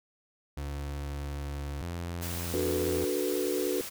35% pulse tone, 71.3 Hz, C#2, 49 cents sharp, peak -32 dBFS, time 0.57-1.82 s, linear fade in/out 5 ms
sawtooth tone with pitch glide, 86.1 to 85.11 Hz, F2 to F2, -24 to -44 cents, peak -30 dBFS, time 1.81-3.05 s, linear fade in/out 10 ms, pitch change -20 cents, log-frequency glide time 2.2-2.79 s
white noise, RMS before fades -39 dBFS, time 2.21-3.9 s, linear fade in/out 20 ms
sine chord, B minor seventh, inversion first, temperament equal, 293.7 / 370 / 440 / 493.9 Hz, D4 / F#4 / A4 / B4, 0 / 0 / 0 / 0 cents, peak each -34 / -31 / -34 / -34 dBFS, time 2.54-3.81 s, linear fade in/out 0 ms
effects none

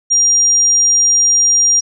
sine tone, 5700 Hz, F8, 34 cents sharp, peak -8 dBFS, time 0.1-1.81 s, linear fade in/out 20 ms, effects none

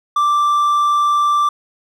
triangle tone, 1174.7 Hz, D6, in tune, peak -10 dBFS, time 0.16-1.49 s, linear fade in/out 5 ms, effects none

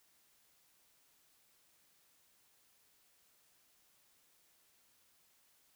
silence, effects white hiss -71 dBFS RMS until 5.75 s

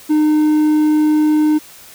triangle tone, 305.1 Hz, D#4, 34 cents flat, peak -8 dBFS, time 0.09-1.59 s, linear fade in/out 20 ms, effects white hiss -40 dBFS RMS until 1.94 s

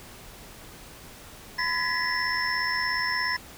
sine tone cluster, 1008 / 1695 / 1917 / 1994 / 5310 Hz, B5 / G#6 / A#6 / B6 / E8, +35 / +35 / +48 / +16 / +12 cents, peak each -31 dBFS, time 1.58-3.37 s, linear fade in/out 10 ms, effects pink hiss -46 dBFS RMS until 3.57 s

